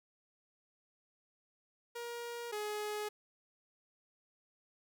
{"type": "tone pair in turn", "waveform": "sawtooth", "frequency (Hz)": [473.5, 420.5], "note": ["A#4", "G#4"], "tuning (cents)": [27, 22], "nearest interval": "major second", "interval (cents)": 205, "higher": "first", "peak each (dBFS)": [-37, -33], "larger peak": "second", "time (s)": [[1.95, 2.52], [2.52, 3.09]], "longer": "neither", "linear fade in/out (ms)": 10, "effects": []}